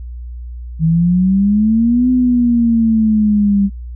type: exponential two-way sweep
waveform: sine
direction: up then down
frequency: 157.7 to 254.5 to 196.7 Hz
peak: -9 dBFS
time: 0.79-3.7 s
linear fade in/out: 50 ms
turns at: 2.1 s
effects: added 60 Hz sine -25 dBFS peak until 3.95 s